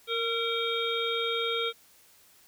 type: harmonic tone with a mistuned harmonic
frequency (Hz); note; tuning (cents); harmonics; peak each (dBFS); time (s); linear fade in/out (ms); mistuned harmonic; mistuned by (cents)
462.5; A#4; -14; 1 / 3 / 5 / 7 / 8; -31 / -34 / -35 / -34 / -34; 0.07-1.73; 50; 3; -26
effects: white hiss -59 dBFS RMS until 2.47 s